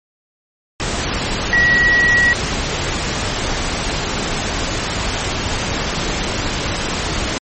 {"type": "tone in noise", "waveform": "sine", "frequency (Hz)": 1921, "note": "B6", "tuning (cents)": -48, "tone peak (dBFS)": -10, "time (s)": [1.53, 2.33], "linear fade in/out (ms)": 0, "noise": "pink", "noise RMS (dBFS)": -20, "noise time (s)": [0.8, 7.38], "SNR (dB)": 7, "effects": ["MP3 32 kbps"]}